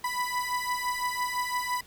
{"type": "beating tone pair", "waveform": "30% pulse", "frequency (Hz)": [987.8, 993.7], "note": ["B5", "B5"], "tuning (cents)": [0, 10], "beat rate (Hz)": 5.9, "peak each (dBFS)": [-29, -28], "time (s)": [0.04, 1.81], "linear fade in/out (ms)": 5, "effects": ["pink hiss -54 dBFS RMS until 1.86 s"]}